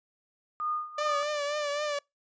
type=tone with tremolo; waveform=sine; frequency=1224 Hz; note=D#6; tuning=29 cents flat; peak=-27 dBFS; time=0.6-1.23 s; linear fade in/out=0 ms; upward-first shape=sine; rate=2.4 Hz; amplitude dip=85%
type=tone with vibrato; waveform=sawtooth; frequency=587.3 Hz; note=D5; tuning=in tune; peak=-25 dBFS; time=0.98-1.99 s; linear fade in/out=5 ms; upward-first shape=triangle; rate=3.8 Hz; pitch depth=56 cents each way
effects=noise-tail reverb RT60 0.2 s tail -26 dB re dry + resampled to 16000 Hz